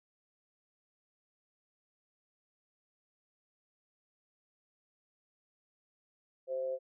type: tone with amplitude modulation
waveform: sine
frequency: 523.3 Hz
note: C5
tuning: in tune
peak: -30 dBFS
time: 6.47-6.79 s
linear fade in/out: 50 ms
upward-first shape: sine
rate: 140 Hz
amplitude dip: 55%
effects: none